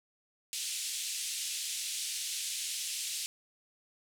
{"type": "band-pass noise", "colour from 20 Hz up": "white", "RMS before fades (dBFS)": -37, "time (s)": [0.53, 3.26], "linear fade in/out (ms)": 0, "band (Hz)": [2600, 9700], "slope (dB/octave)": 24, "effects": []}